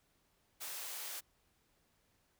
white high-pass noise, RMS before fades -44 dBFS, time 0.6-1.21 s, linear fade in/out 20 ms, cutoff 500 Hz, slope 12 dB/octave, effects pink hiss -75 dBFS RMS until 2.39 s

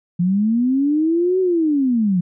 sine linear two-way sweep, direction up then down, 170 to 378.7 to 170 Hz, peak -14 dBFS, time 0.19-2.21 s, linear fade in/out 10 ms, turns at 1.4 s, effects none

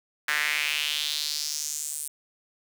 sawtooth tone with high-pass filter sweep, 149.6 Hz, D3, 32 cents sharp, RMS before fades -29 dBFS, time 0.28-2.08 s, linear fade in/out 5 ms, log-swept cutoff 1700 to 9300 Hz, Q 3.3, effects none

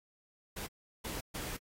pink noise bursts at uneven times, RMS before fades -41 dBFS, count 3, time 0.56-0.67 / 1.04-1.21 / 1.34-1.57 s, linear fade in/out 10 ms, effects AAC 48 kbps

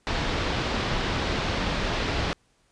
pink low-pass noise, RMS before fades -27 dBFS, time 0.07-2.33 s, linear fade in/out 0 ms, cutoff 4700 Hz, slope 24 dB/octave, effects pink hiss -66 dBFS RMS until 2.71 s + resampled to 22050 Hz

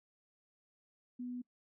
sine tone, 246.9 Hz, B3, in tune, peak -39 dBFS, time 1.19-1.42 s, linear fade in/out 10 ms, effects noise-tail reverb RT60 0.1 s tail -24 dB re dry

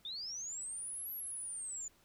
sine linear two-way sweep, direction up then down, 3499 to 11780 to 6930 Hz, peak -40 dBFS, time 0.05-1.88 s, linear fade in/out 2 ms, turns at 1.12 s, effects pink hiss -68 dBFS RMS until 2.04 s

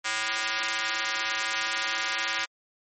square tone with high-pass filter, 110 Hz, A2, in tune, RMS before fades -29 dBFS, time 0.04-2.46 s, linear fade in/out 20 ms, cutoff 1600 Hz, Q 1.3, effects MP3 32 kbps

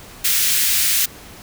white high-pass noise, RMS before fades -17 dBFS, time 0.24-1.06 s, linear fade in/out 10 ms, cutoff 1700 Hz, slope 24 dB/octave, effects pink hiss -40 dBFS RMS until 1.42 s

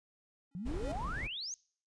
square tone with exponential growth, 277.2 Hz, C#4, in tune, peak -38 dBFS, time 0.51-0.92 s, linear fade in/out 5 ms, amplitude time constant 87 ms
sine exponential sweep, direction up, 164.81 to 6700 Hz, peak -38 dBFS, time 0.55-1.54 s, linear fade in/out 0 ms
brown noise, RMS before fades -39 dBFS, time 0.65-1.28 s, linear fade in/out 20 ms
effects noise-tail reverb RT60 0.5 s tail -25 dB re dry + resampled to 22050 Hz

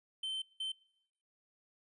triangle tone bursts at uneven times, 3091 Hz, G7, 25 cents flat, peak -34 dBFS, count 2, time 0.23-0.42 / 0.6-0.72 s, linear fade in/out 5 ms, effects noise-tail reverb RT60 0.8 s tail -25 dB re dry + resampled to 24000 Hz

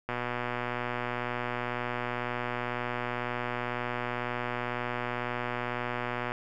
click train, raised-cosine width 0.5 ms, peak -17 dBFS, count 761, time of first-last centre 0.09-6.32 s, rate 122 Hz, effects none

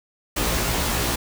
pink noise with comb filter, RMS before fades -23 dBFS, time 0.36-1.16 s, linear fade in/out 10 ms, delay 17 ms, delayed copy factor +0.9, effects none

